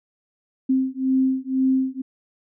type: beating tone pair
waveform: sine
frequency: 261.6 / 263.6 Hz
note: C4 / C4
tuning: 0 / +13 cents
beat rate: 2 Hz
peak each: -21 / -21 dBFS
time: 0.69-2.02 s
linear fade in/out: 10 ms
effects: none